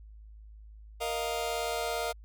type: chord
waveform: sawtooth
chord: Bb suspended fourth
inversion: none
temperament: just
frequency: 466.2 / 621.6 / 699.2 Hz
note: Bb4 / Eb5 / F5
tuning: 0 / -2 / +2 cents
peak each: -31 / -32 / -30 dBFS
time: 1-2.13 s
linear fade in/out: 20 ms
effects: added 53 Hz sine -47 dBFS peak until 2.24 s